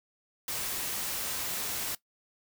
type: noise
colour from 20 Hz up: white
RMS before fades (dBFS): -34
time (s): 0.48-1.95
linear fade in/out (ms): 2
effects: noise-tail reverb RT60 0.1 s tail -18 dB re dry